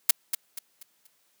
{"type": "noise with echo", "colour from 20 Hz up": "blue", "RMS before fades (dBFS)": -17, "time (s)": [0.09, 0.11], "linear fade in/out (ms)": 5, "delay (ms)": 240, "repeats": 4, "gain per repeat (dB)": -9, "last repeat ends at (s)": 1.07, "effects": ["white hiss -68 dBFS RMS until 1.4 s", "high-pass 150 Hz 12 dB/octave"]}